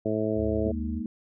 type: harmonic tone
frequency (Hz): 108.2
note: A2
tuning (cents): -29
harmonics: 1 / 2 / 3 / 4 / 5 / 6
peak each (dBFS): -34 / -31 / -30 / -30 / -33 / -32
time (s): 0.05-0.72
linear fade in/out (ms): 10
type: tone with vibrato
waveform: sine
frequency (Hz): 76.8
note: D#2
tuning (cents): -22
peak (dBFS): -31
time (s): 0.35-1.02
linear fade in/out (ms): 50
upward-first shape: triangle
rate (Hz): 15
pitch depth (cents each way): 78
type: chord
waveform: sine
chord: Ab suspended second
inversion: none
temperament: equal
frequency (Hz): 207.7 / 233.1 / 311.1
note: Ab3 / Bb3 / Eb4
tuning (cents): 0 / 0 / 0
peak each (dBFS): -35 / -32 / -38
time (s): 0.66-1.06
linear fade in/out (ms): 2
effects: none